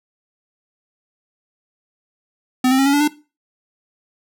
square tone with pitch steps, 255 / 263.1 / 271.4 / 280 / 288.9 / 298 Hz, C4 / C4 / C#4 / C#4 / D4 / D4, -44 / +10 / -36 / +18 / -28 / +25 cents, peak -13 dBFS, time 2.64-3.078 s, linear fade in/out 5 ms, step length 73 ms, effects noise-tail reverb RT60 0.3 s tail -18 dB re dry

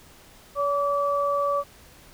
sine tone pair together, 568 / 1153.5 Hz, C#5 / D6, +42 / -31 cents, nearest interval octave, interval 1227 cents, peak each -24 dBFS, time 0.55-1.64 s, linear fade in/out 50 ms, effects pink hiss -51 dBFS RMS until 2.13 s

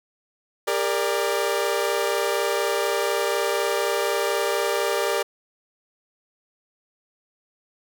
sawtooth chord, G minor, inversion none, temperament equal with one note detuned, 402.1 / 466.2 / 587.3 Hz, G4 / Bb4 / D5, +44 / 0 / 0 cents, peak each -22 dBFS, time 0.67-5.23 s, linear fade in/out 10 ms, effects none

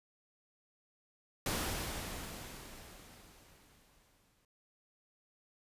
pink noise with exponential decay, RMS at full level -34 dBFS, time 1.46-4.45 s, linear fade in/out 2 ms, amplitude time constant 650 ms, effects resampled to 32000 Hz

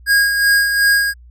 square tone with tremolo, 1634 Hz, G#6, 29 cents flat, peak -10 dBFS, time 0.06-1.14 s, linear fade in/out 50 ms, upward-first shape sine, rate 2.7 Hz, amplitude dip 50%, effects added 60 Hz sine -39 dBFS peak until 1.3 s

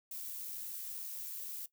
violet noise with amplitude modulation, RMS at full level -42 dBFS, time 0.11-1.66 s, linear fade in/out 5 ms, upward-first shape sine, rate 81 Hz, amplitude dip 25%, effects noise-tail reverb RT60 0.1 s tail -17 dB re dry

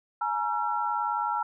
sine tone cluster, 845 / 944 / 1353 Hz, G#5 / A#5 / E6, +30 / +22 / +45 cents, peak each -30 dBFS, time 0.21-1.43 s, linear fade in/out 5 ms, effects none

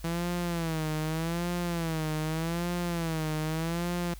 sawtooth tone with vibrato, 164.81 Hz, E3, in tune, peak -25 dBFS, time 0.04-4.14 s, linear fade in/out 5 ms, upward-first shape sine, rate 0.83 Hz, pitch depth 110 cents each way, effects added 50 Hz sine -42 dBFS peak until 4.19 s + white hiss -54 dBFS RMS until 4.19 s

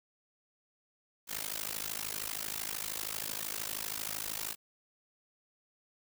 white noise with amplitude modulation, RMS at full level -34 dBFS, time 1.27-4.56 s, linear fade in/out 50 ms, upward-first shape sine, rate 52.9 Hz, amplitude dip 100%, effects none

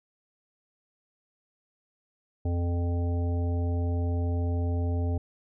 harmonic tone, 86.5 Hz, F2, 16 cents flat, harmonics 1 / 3 / 5 / 7 / 9, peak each -25 / -35 / -39 / -42 / -44 dBFS, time 2.45-5.18 s, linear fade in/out 5 ms, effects none

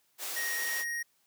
white high-pass noise, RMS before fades -37 dBFS, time 0.18-0.85 s, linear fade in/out 50 ms, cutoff 320 Hz, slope 48 dB/octave
square tone, 1875 Hz, A#6, 10 cents sharp, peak -33 dBFS, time 0.36-1.03 s, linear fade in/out 10 ms
effects white hiss -71 dBFS RMS until 1.26 s + high-pass 100 Hz 12 dB/octave

